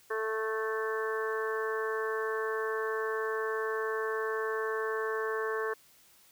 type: harmonic tone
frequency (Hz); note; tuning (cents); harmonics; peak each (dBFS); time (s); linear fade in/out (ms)
220; A3; 0; 2 / 3 / 4 / 5 / 6 / 7 / 8; -32 / -46 / -46 / -37 / -46 / -40 / -39; 0.1-5.74; 10
effects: white hiss -61 dBFS RMS until 6.31 s